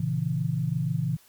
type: chord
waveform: sine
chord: A# diminished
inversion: none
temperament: equal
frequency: 116.54 / 138.59 / 164.81 Hz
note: A#2 / C#3 / E3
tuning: 0 / 0 / 0 cents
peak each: -31 / -28 / -28 dBFS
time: 0-1.17 s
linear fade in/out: 5 ms
effects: white hiss -58 dBFS RMS until 1.28 s